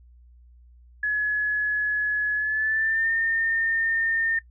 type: tone with pitch glide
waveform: sine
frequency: 1696 to 1817.7 Hz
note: G#6 to A#6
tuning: +36 to -44 cents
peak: -21 dBFS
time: 1.03-4.39 s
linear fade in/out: 5 ms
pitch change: +120 cents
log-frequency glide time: 2.35-3.11 s
effects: noise-tail reverb RT60 0.1 s tail -20 dB re dry + added 60 Hz sine -49 dBFS peak until 4.5 s